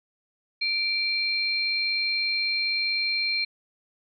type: tone pair together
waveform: sine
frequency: 2349 / 4185 Hz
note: D7 / C8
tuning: 0 / 0 cents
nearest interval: minor seventh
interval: 1000 cents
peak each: -26 / -26 dBFS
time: 0.61-3.45 s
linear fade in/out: 10 ms
effects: none